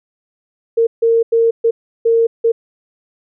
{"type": "tone bursts at uneven times", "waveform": "sine", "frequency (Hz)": 458.8, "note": "A#4", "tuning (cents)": -28, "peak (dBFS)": -9, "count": 6, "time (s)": [[0.77, 0.87], [1.02, 1.23], [1.32, 1.51], [1.64, 1.71], [2.05, 2.27], [2.44, 2.52]], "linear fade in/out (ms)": 10, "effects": []}